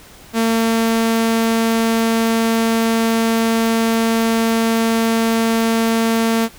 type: tone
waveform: sawtooth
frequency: 226.8 Hz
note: A#3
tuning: 47 cents flat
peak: -10 dBFS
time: 0.33-6.49 s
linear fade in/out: 50 ms
effects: pink hiss -42 dBFS RMS until 6.58 s